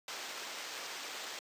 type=noise with sample-and-hold; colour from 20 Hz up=violet; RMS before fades=-43 dBFS; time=0.08-1.39 s; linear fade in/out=2 ms; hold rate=11025 Hz; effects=high-pass 400 Hz 12 dB/octave + resampled to 32000 Hz